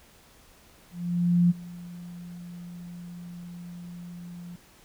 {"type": "tone with ADSR envelope", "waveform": "sine", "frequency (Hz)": 174.61, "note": "F3", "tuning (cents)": 0, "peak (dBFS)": -16, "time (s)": [0.91, 4.56], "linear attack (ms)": 590, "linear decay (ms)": 24, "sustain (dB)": -22, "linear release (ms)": 6, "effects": ["pink hiss -56 dBFS RMS until 4.84 s"]}